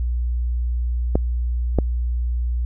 clicks, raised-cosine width 2 ms, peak -4 dBFS, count 2, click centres 1.155 / 1.787 s, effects added 60 Hz sine -19 dBFS peak until 2.65 s

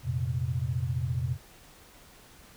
sine chord, F suspended fourth, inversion none, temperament equal with one note detuned, 87.31 / 116 / 130.81 Hz, F2 / Bb2 / C3, 0 / -8 / 0 cents, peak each -33 / -32 / -30 dBFS, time 0.03-1.38 s, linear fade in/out 50 ms, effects pink hiss -54 dBFS RMS until 2.56 s

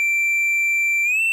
triangle tone with pitch glide, 2349 to 2683 Hz, D7 to E7, 0 to +30 cents, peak -15 dBFS, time 0-1.32 s, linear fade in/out 0 ms, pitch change +230 cents, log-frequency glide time 1.04-1.21 s, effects none

